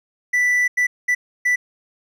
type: tone bursts at uneven times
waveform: triangle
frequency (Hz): 1975.5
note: B6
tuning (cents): 0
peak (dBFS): -13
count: 4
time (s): 0.33-0.68 / 0.77-0.87 / 1.08-1.15 / 1.45-1.56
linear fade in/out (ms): 10
effects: none